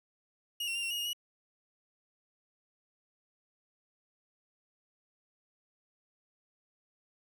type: tone with pitch steps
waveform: 40% pulse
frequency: 2865 / 2732 / 2798 / 2734 / 2878 / 2846 / 2911 Hz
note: F7 / F7 / F7 / F7 / F#7 / F7 / F#7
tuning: +44 / -39 / +3 / -37 / -49 / +32 / -29 cents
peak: -32 dBFS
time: 0.6-1.132 s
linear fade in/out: 5 ms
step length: 76 ms
effects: none